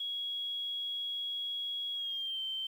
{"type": "tone with pitch glide", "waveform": "sine", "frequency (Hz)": [3322, 3117], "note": ["G#7", "G7"], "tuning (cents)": [0, -11], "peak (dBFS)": -34, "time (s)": [0, 2.67], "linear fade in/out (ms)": 5, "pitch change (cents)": -111, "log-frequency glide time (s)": [1.94, 2.4], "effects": ["10-bit"]}